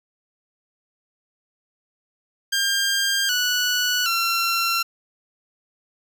15% pulse tone with pitch steps, 1600 / 1475.7 / 1361.1 Hz, G6 / F#6 / F6, +35 / -5 / -45 cents, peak -13 dBFS, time 2.52-4.83 s, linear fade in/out 10 ms, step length 770 ms, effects none

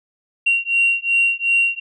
sine beating tone pair, 2752 / 2754.7 Hz, F7 / F7, -26 / -24 cents, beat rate 2.7 Hz, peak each -17 dBFS, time 0.46-1.8 s, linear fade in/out 10 ms, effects tanh soft clip ceiling -8 dBFS

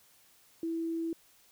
sine tone, 329.6 Hz, E4, in tune, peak -31 dBFS, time 0.63-1.13 s, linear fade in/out 2 ms, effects white hiss -63 dBFS RMS until 1.51 s

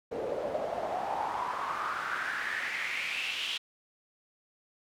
pink noise with band-pass filter sweep, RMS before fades -34 dBFS, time 0.11-3.58 s, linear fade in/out 10 ms, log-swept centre 460 to 3200 Hz, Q 4.8, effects none

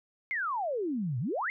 sine exponential two-way sweep, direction down then up, 2194 to 113.3 to 2194 Hz, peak -29 dBFS, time 0.31-1.5 s, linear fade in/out 0 ms, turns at 1.19 s, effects none

